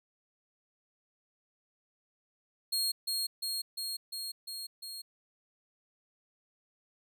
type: tone with echo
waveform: sawtooth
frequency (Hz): 4260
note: C8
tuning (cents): +30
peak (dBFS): -26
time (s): 2.72-2.92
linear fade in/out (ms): 10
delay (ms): 350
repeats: 6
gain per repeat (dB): -2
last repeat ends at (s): 5.02
effects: none